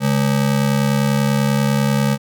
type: ring-modulated tone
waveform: square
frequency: 174.61 Hz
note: F3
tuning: in tune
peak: -12 dBFS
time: 0-2.18 s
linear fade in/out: 50 ms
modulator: 35.1 Hz
effects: none